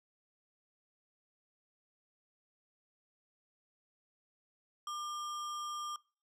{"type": "tone with sample-and-hold", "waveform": "sine", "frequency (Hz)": 1195, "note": "D6", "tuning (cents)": 30, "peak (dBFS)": -37, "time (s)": [4.87, 5.96], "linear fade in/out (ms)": 2, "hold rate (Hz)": 4410, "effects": ["noise-tail reverb RT60 0.4 s tail -25 dB re dry", "low-pass 9000 Hz 12 dB/octave"]}